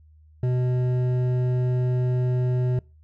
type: tone with hard clipping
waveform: triangle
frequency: 125.5 Hz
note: B2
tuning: 28 cents sharp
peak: -22 dBFS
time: 0.43-2.79 s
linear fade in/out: 2 ms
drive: 13 dB
effects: noise-tail reverb RT60 0.3 s tail -24 dB re dry + added 77 Hz sine -50 dBFS peak until 3.03 s